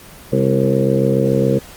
harmonic tone with a mistuned harmonic, 67.1 Hz, C2, 44 cents sharp, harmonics 2 / 3 / 4 / 5 / 6 / 7 / 8, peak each -18 / -19 / -23 / -22 / -23 / -18 / -21 dBFS, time 0.32-1.59 s, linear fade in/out 10 ms, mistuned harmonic 4, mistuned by -45 cents, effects pink hiss -39 dBFS RMS until 1.76 s + Opus 24 kbps

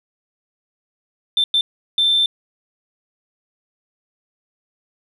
sine tone bursts at uneven times, 3558 Hz, A7, 19 cents sharp, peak -12 dBFS, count 3, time 1.37-1.44 / 1.54-1.61 / 1.98-2.26 s, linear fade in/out 2 ms, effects tanh soft clip ceiling -9 dBFS

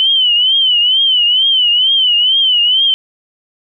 sine tone with vibrato, 3026 Hz, F#7, 38 cents sharp, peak -8 dBFS, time 0-2.94 s, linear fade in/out 0 ms, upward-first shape triangle, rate 2.2 Hz, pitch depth 130 cents each way, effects none

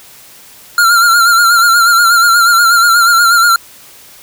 square tone with vibrato, 1388 Hz, F6, 11 cents flat, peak -6 dBFS, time 0.78-3.56 s, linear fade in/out 2 ms, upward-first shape sine, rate 8.3 Hz, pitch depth 54 cents each way, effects white hiss -38 dBFS RMS until 4.22 s

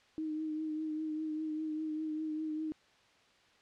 sine tone with vibrato, 311.1 Hz, D#4, in tune, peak -34 dBFS, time 0.18-2.72 s, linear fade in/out 0 ms, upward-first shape triangle, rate 5 Hz, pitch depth 32 cents each way, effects white hiss -65 dBFS RMS until 3.61 s + low-pass 4000 Hz 12 dB/octave

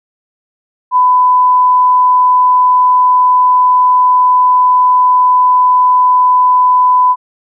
sine tone, 1001 Hz, B5, 23 cents sharp, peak -5 dBFS, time 0.91-7.16 s, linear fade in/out 50 ms, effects none

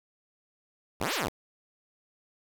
5% pulse exponential two-way sweep, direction up then down, 62.1 to 622.3 to 62.1 Hz, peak -17 dBFS, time 1-1.29 s, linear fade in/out 10 ms, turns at 1.14 s, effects 8-bit

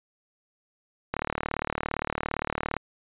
click train, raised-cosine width 0.5 ms, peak -12 dBFS, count 62, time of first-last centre 1.14-2.767 s, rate 37.5 Hz, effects resampled to 8000 Hz

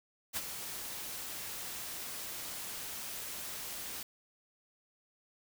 white noise with ADSR envelope, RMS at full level -34 dBFS, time 0.33-4.03 s, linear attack 38 ms, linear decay 34 ms, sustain -8 dB, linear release 3 ms, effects none

